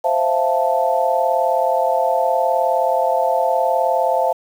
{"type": "chord", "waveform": "sine", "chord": "F major seventh", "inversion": "second", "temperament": "equal", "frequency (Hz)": [523.3, 659.3, 698.5, 880], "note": ["C5", "E5", "F5", "A5"], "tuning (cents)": [0, 0, 0, 0], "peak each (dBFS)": -20, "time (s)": [0.04, 4.33], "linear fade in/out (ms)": 10, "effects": ["7-bit"]}